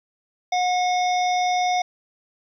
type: harmonic tone with a mistuned harmonic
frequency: 725 Hz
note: F#5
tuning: 35 cents flat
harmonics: 1 / 3 / 5 / 7 / 8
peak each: -19 / -29 / -33 / -36 / -37 dBFS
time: 0.52-1.82 s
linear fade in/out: 5 ms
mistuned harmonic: 7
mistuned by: +18 cents
effects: 10-bit